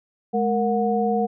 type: tone cluster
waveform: sine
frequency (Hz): 211.1 / 464.8 / 730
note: G#3 / A#4 / F#5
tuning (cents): +29 / -5 / -24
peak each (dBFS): -23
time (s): 0.33-1.27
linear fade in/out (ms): 20
effects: none